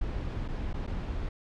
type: noise with dropouts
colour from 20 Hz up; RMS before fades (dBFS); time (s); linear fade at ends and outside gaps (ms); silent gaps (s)
brown; -33; 0.01-1.29; 5; 0.48-0.485 / 0.731-0.74 / 0.867-0.874
effects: low-pass 4000 Hz 12 dB/octave